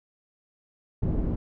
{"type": "low-pass noise", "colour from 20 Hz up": "pink", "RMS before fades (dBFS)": -26, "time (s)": [1.02, 1.36], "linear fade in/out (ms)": 10, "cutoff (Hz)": 300, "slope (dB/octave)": 12, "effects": []}